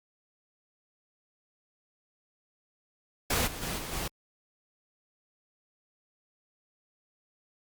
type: noise with level steps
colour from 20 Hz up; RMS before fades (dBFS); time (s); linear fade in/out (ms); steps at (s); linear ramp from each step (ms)
pink; -27 / -40 / -34 / -38 / -34; 3.3-4.08; 5; 3.46 / 3.61 / 3.77 / 3.92; 20
effects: Opus 48 kbps